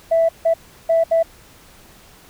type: tone bursts at uneven times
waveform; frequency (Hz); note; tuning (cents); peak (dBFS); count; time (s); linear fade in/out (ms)
sine; 659.3; E5; 0; -11; 4; 0.11-0.29 / 0.45-0.54 / 0.89-1.04 / 1.11-1.23; 10
effects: tanh soft clip ceiling -8 dBFS + pink hiss -47 dBFS RMS until 2.29 s